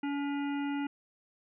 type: harmonic tone with a mistuned harmonic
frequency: 284.1 Hz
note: C#4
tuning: 43 cents sharp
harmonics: 1 / 3 / 5 / 7 / 9 / 10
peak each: -31 / -41 / -45 / -48 / -50 / -51 dBFS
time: 0.03-0.87 s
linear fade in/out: 5 ms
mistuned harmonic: 9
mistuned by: -72 cents
effects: none